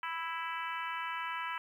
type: harmonic tone with a mistuned harmonic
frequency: 329.7 Hz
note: E4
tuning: in tune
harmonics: 3 / 4 / 5 / 6 / 7 / 8 / 9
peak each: -39 / -41 / -43 / -45 / -46 / -47 / -48 dBFS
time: 0.03-1.58 s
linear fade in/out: 2 ms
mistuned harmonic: 9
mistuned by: +20 cents
effects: 11-bit